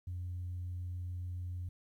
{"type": "tone", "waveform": "sine", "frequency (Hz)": 89.3, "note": "F2", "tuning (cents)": 39, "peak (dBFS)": -36, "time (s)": [0.07, 1.69], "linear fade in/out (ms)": 5, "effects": ["tanh soft clip ceiling -34 dBFS", "12-bit"]}